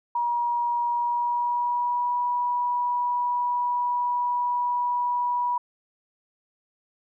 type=tone with pitch glide; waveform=sine; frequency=955 to 973.9 Hz; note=A#5 to B5; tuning=+42 to -24 cents; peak=-22 dBFS; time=0.15-5.58 s; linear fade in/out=5 ms; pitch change=+34 cents; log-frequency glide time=0.9-2.16 s; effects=none